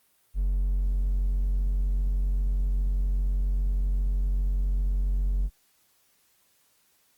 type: tone with hard clipping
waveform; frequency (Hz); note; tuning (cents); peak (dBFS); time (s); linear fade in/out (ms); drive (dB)
triangle; 46.25; F#1; 0; -23; 0.34-5.5; 50; 5
effects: white hiss -66 dBFS RMS until 7.17 s + Opus 32 kbps